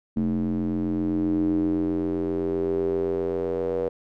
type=tone with band-pass filter sweep; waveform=square; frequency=43.85 Hz; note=F1; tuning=8 cents sharp; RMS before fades=-25 dBFS; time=0.16-3.89 s; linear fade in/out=10 ms; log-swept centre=240 to 480 Hz; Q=6.8; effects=none